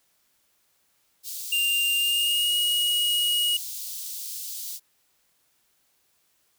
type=high-pass noise; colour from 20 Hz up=white; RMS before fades=-35 dBFS; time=1.23-4.8 s; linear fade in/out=50 ms; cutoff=3800 Hz; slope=24 dB/octave
type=tone with pitch glide; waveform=square; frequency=2794 to 2893 Hz; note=F7 to F#7; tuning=0 to -40 cents; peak=-22 dBFS; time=1.52-3.57 s; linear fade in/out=5 ms; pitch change=+60 cents; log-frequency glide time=1.96-2.57 s
effects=white hiss -68 dBFS RMS until 6.58 s